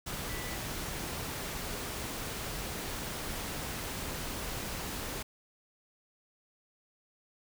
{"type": "tone in noise", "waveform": "sine", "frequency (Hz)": 1975.5, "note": "B6", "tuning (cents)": 0, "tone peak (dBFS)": -45, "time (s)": [0.29, 0.56], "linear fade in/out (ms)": 10, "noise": "pink", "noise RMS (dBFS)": -38, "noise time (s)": [0.06, 5.23], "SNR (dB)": -10, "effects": []}